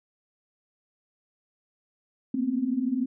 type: tone cluster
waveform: sine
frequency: 229.6 / 243 / 263.3 Hz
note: A#3 / B3 / C4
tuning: -26 / -28 / +11 cents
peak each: -33 / -29 / -26 dBFS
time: 2.34-3.06 s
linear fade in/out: 5 ms
effects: none